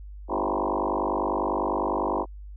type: tone with frequency modulation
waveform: sine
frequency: 659 Hz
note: E5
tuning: 1 cent flat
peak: -23 dBFS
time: 0.28-2.26 s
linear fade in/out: 50 ms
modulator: 50 Hz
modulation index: 7.6
effects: added 50 Hz sine -38 dBFS peak until 2.56 s